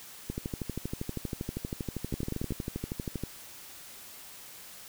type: two click trains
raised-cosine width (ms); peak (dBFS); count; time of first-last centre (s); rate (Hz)
3; -19 / -20; 5 / 38; 2.14-2.507 / 0.3-3.237; 10.9 / 12.6
effects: white hiss -48 dBFS RMS until 4.88 s